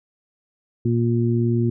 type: harmonic tone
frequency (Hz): 117.6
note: A#2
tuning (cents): +16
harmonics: 1 / 2 / 3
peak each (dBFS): -19 / -22 / -24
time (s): 0.85-1.7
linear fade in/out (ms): 5
effects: none